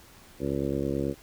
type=harmonic tone; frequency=69.3 Hz; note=C#2; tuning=in tune; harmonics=1 / 2 / 3 / 4 / 5 / 6 / 7 / 8; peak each=-38 / -34 / -35 / -32 / -32 / -37 / -35 / -38 dBFS; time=0.39-1.15 s; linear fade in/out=50 ms; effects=pink hiss -53 dBFS RMS until 1.22 s